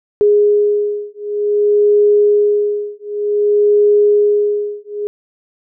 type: beating tone pair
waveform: sine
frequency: 414.1 / 414.64 Hz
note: G#4 / G#4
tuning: -5 / -3 cents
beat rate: 0.54 Hz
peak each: -13 dBFS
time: 0.21-5.07 s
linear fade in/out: 0 ms
effects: none